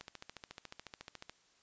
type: click train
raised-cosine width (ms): 0.2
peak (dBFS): -28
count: 19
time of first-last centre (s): 0.01-1.296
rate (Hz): 14
effects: white hiss -69 dBFS RMS until 1.62 s + resampled to 16000 Hz